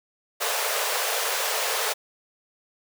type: high-pass noise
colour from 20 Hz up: pink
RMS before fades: -26 dBFS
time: 0.4-1.94 s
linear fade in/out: 20 ms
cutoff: 420 Hz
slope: 96 dB/octave
effects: none